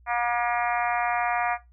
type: harmonic tone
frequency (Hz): 239.1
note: A#3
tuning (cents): +44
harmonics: 3 / 4 / 5 / 6 / 7 / 8 / 9 / 10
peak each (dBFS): -27 / -29 / -31 / -33 / -34 / -35 / -36 / -37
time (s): 0.06-1.58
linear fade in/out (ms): 50
effects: noise-tail reverb RT60 0.2 s tail -17 dB re dry + added 60 Hz sine -52 dBFS peak until 1.72 s